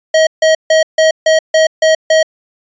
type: tone bursts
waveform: square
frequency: 635 Hz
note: D#5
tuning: 35 cents sharp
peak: -7 dBFS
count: 8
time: 0.14-2.23 s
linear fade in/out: 5 ms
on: 130 ms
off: 150 ms
effects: resampled to 16000 Hz